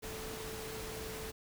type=tone in noise; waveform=sine; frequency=440 Hz; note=A4; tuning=in tune; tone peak=-45 dBFS; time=0.02-1.32 s; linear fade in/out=20 ms; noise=pink; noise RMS=-44 dBFS; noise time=0.02-1.32 s; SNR=-4 dB; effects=none